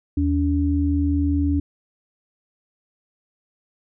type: tone pair together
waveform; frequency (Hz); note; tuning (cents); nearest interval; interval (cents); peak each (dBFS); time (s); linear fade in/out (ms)
sine; 80 / 285.1; D#2 / C#4; +49 / +49; octave + minor seventh; 2200; -20; 0.17-1.6; 5
effects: none